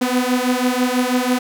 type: beating tone pair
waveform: sawtooth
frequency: 247.5 / 253.6 Hz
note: B3 / B3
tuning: +4 / +46 cents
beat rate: 6.1 Hz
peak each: -15 dBFS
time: 0.01-1.39 s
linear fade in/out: 10 ms
effects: none